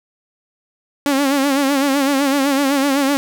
sawtooth tone with vibrato, 277.2 Hz, C#4, in tune, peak -10 dBFS, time 1.06-3.17 s, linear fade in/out 0 ms, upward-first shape sine, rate 7.9 Hz, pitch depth 75 cents each way, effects none

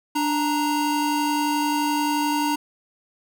square tone pair together, 294.5 / 935 Hz, D4 / A#5, +5 / +5 cents, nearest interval octave + minor sixth, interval 2000 cents, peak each -24 dBFS, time 0.15-2.56 s, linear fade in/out 10 ms, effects none

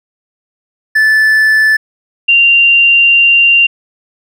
triangle / sine tone pair in turn, 1748 / 2775 Hz, A6 / F7, -12 / -12 cents, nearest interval minor sixth, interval 800 cents, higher second, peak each -4 dBFS, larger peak neither, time 0.95-1.77 / 2.28-3.67 s, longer second, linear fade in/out 10 ms, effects none

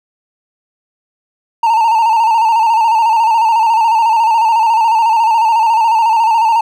triangle tone with vibrato, 900 Hz, A5, 39 cents sharp, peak -6 dBFS, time 1.63-6.61 s, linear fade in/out 5 ms, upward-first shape square, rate 14 Hz, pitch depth 52 cents each way, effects none

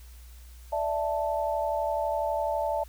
sine chord, D suspended second, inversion none, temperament equal, 587.3 / 659.3 / 880 Hz, D5 / E5 / A5, 0 / 0 / 0 cents, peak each -30 dBFS, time 0.72-2.84 s, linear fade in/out 10 ms, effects added 60 Hz sine -45 dBFS peak until 2.88 s + white hiss -57 dBFS RMS until 2.88 s

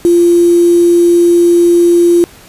sine tone with quantisation, 345.5 Hz, F4, 19 cents flat, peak -4 dBFS, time 0.05-2.24 s, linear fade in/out 0 ms, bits 4, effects pink hiss -38 dBFS RMS until 2.48 s + resampled to 32000 Hz

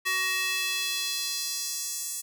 square tone with high-pass filter sweep, 375.3 Hz, F#4, 25 cents sharp, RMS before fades -30 dBFS, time 0.05-2.22 s, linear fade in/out 20 ms, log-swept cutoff 1800 to 7900 Hz, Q 1.6, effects none

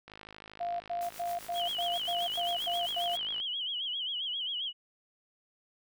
click train, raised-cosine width 0.3 ms, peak -31 dBFS, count 176, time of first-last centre 0.08-3.401 s, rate 52.7 Hz
sine tone bursts, 696 Hz, F5, 6 cents flat, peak -31 dBFS, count 9, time 0.6-3.16 s, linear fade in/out 10 ms, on 200 ms, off 95 ms
white noise with tremolo, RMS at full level -46 dBFS, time 1.01-3.17 s, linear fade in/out 2 ms, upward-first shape triangle, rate 7.6 Hz, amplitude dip 75%
sine tone with vibrato, 3112 Hz, G7, 13 cents flat, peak -32 dBFS, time 1.54-4.73 s, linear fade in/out 50 ms, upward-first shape sine, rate 7.5 Hz, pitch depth 120 cents each way
effects none

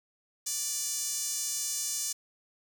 sawtooth tone with high-pass filter, 587.3 Hz, D5, in tune, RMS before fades -33 dBFS, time 0.46-2.13 s, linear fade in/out 10 ms, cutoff 6500 Hz, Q 2.4, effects 9-bit

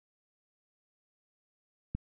click, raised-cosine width 5 ms, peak -21 dBFS, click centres 1.95 s, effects none

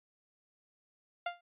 sawtooth tone with exponential decay, 698.5 Hz, F5, in tune, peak -26 dBFS, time 1.26-1.41 s, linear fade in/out 5 ms, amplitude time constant 32 ms, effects resampled to 8000 Hz

